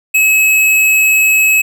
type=tone; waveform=square; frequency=2573 Hz; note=E7; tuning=43 cents flat; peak=-8 dBFS; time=0.14-1.62 s; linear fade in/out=10 ms; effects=none